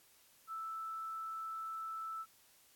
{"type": "tone", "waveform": "sine", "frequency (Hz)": 1318.5, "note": "E6", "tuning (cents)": 0, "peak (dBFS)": -40, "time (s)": [0.47, 2.26], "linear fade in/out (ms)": 50, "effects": ["white hiss -66 dBFS RMS until 2.75 s", "AAC 64 kbps"]}